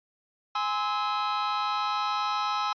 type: chord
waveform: 45% pulse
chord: Ab augmented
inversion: none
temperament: just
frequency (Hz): 830.6 / 1038.3 / 1297.8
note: Ab5 / C6 / E6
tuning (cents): 0 / -14 / -27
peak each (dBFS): -31 / -32 / -29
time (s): 0.55-2.73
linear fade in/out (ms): 5
effects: resampled to 11025 Hz